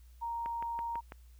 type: tone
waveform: sine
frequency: 932.3 Hz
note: A#5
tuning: in tune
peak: -34 dBFS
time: 0.21-1.01 s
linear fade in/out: 20 ms
type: click train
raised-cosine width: 0.5 ms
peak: -29 dBFS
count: 5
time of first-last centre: 0.46-1.121 s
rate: 6.05 Hz
effects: added 60 Hz sine -53 dBFS peak until 1.39 s + white hiss -70 dBFS RMS until 1.39 s